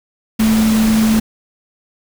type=tone in noise; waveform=sine; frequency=220 Hz; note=A3; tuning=in tune; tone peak=-10 dBFS; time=0.39-1.2 s; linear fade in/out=10 ms; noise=pink; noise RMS=-22 dBFS; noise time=0.39-1.2 s; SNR=+9 dB; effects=none